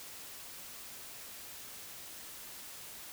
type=silence; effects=white hiss -48 dBFS RMS until 3.12 s